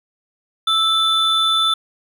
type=tone pair together; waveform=triangle; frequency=1318.5 / 3516 Hz; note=E6 / A7; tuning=0 / -2 cents; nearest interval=octave + perfect fourth; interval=1698 cents; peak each=-17 / -14 dBFS; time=0.67-1.74 s; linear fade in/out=5 ms; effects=none